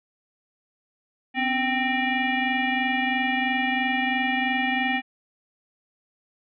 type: tone with frequency modulation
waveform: sine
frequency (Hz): 1311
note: E6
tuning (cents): -10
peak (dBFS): -21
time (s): 1.34-5.02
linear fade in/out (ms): 50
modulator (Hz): 529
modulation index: 2.5
effects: none